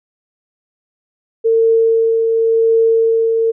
sine tone with tremolo, 453 Hz, A#4, 50 cents flat, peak -8 dBFS, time 1.44-3.52 s, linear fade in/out 20 ms, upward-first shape triangle, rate 0.92 Hz, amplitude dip 35%, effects none

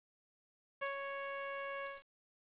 15% pulse tone with ADSR envelope, 554.4 Hz, C#5, in tune, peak -29 dBFS, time 0.81-2.03 s, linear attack 17 ms, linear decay 120 ms, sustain -5 dB, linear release 180 ms, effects resampled to 8000 Hz + 10-bit

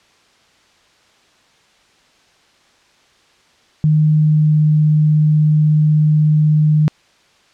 sine tone with pitch glide, 153.6 to 152.72 Hz, D#3 to D#3, -22 to -32 cents, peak -9 dBFS, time 3.84-6.88 s, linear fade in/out 0 ms, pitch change -10 cents, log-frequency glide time 4.14-4.59 s, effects white hiss -53 dBFS RMS until 7.53 s + low-pass 5000 Hz 12 dB/octave

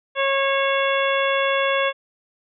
harmonic tone with a mistuned harmonic, 547 Hz, C#5, 23 cents flat, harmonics 1 / 2 / 3 / 4 / 5 / 6, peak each -21 / -24 / -26 / -27 / -28 / -29 dBFS, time 0.15-1.93 s, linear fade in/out 50 ms, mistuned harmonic 6, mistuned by +64 cents, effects none

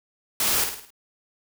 white noise with echo, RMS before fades -23 dBFS, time 0.4-0.64 s, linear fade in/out 2 ms, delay 53 ms, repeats 5, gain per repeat -6 dB, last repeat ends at 0.905 s, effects none

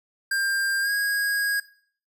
square tone with pitch glide, 1595 to 1642.7 Hz, G6 to G#6, +30 to -19 cents, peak -23 dBFS, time 0.31-1.6 s, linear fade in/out 5 ms, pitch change +51 cents, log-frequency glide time 0.81-0.91 s, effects noise-tail reverb RT60 0.5 s tail -17 dB re dry

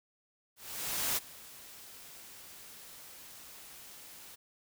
white noise with ADSR envelope, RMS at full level -31 dBFS, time 0.56-4.36 s, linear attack 610 ms, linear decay 23 ms, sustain -20 dB, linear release 16 ms, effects none

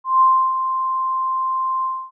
sine tone with ADSR envelope, 1046.5 Hz, C6, in tune, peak -9 dBFS, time 0.04-2.11 s, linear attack 170 ms, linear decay 320 ms, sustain -9 dB, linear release 270 ms, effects none

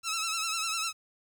10% pulse tone with vibrato, 1318.5 Hz, E6, in tune, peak -21 dBFS, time 0.03-0.93 s, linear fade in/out 50 ms, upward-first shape triangle, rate 10 Hz, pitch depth 72 cents each way, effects 10-bit

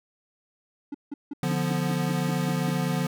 triangle tone bursts, 287 Hz, D4, 40 cents flat, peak -28 dBFS, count 10, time 0.92-2.7 s, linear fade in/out 5 ms, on 25 ms, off 170 ms
square chord, B diminished, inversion first, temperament equal, 146.83 / 174.61 / 246.9 Hz, D3 / F3 / B3, 0 / 0 / 0 cents, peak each -29 / -28 / -32 dBFS, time 1.43-3.07 s, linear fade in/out 2 ms
effects none

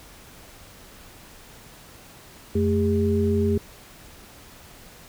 sine tone cluster, 89.3 / 218.1 / 403.6 Hz, F2 / A3 / G#4, +39 / -15 / -49 cents, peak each -23 dBFS, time 2.55-3.58 s, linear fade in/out 5 ms, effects pink hiss -47 dBFS RMS until 5.08 s

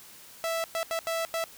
sawtooth tone bursts at uneven times, 659.3 Hz, E5, in tune, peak -24 dBFS, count 5, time 0.44-0.64 / 0.75-0.83 / 0.91-0.99 / 1.07-1.25 / 1.34-1.44 s, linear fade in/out 0 ms, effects white hiss -50 dBFS RMS until 1.57 s

